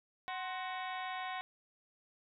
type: harmonic tone with a mistuned harmonic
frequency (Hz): 372.8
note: F#4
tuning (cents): +13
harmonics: 2 / 3 / 4 / 5 / 6 / 7 / 8 / 9 / 10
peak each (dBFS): -41 / -44 / -49 / -47 / -48 / -55 / -55 / -54 / -53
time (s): 0.28-1.41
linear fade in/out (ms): 0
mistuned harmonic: 3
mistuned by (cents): -95
effects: none